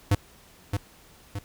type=tone with echo; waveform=square; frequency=100.6 Hz; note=G2; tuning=45 cents sharp; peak=-18 dBFS; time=0.11-0.15 s; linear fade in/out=5 ms; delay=620 ms; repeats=2; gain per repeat=-6 dB; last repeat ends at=1.39 s; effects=pink hiss -54 dBFS RMS until 1.44 s